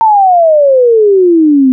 sine exponential sweep, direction down, 913 to 252.6 Hz, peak -3 dBFS, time 0.01-1.72 s, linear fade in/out 0 ms, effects none

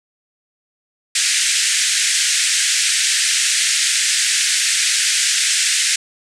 white band-pass noise, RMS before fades -17 dBFS, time 1.15-5.96 s, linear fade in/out 5 ms, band 1600 to 9100 Hz, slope 48 dB/octave, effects none

